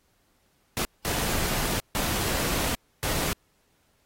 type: noise bursts at uneven times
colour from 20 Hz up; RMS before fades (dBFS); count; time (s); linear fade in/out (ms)
pink; -28; 4; 0.77-0.85 / 1.05-1.8 / 1.95-2.75 / 3.03-3.33; 0
effects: pink hiss -68 dBFS RMS until 4.05 s + AAC 48 kbps